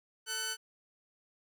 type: tone pair together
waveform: 10% pulse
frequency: 445.1 / 1504 Hz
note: A4 / F#6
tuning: +20 / +28 cents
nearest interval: octave + major sixth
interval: 2108 cents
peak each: -37 / -26 dBFS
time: 0.26-0.57 s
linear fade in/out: 50 ms
effects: none